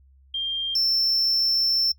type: tone pair in turn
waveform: sine / triangle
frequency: 3191 / 5367 Hz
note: G7 / E8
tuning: +30 / +30 cents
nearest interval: major sixth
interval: 900 cents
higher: second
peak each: -24 / -17 dBFS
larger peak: second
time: 0.34-0.75 / 0.75-1.92 s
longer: second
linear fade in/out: 5 ms
effects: noise-tail reverb RT60 0.1 s tail -24 dB re dry + added 67 Hz sine -52 dBFS peak until 1.98 s